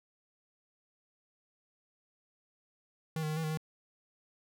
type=tone with pitch steps; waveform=square; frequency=159.2 / 153.9 / 154.9 / 161.5 / 155.3 / 157.3 Hz; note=D#3 / D#3 / D#3 / E3 / D#3 / D#3; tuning=+40 / -19 / -7 / -35 / -3 / +19 cents; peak=-33 dBFS; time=3.16-3.574 s; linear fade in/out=2 ms; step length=69 ms; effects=none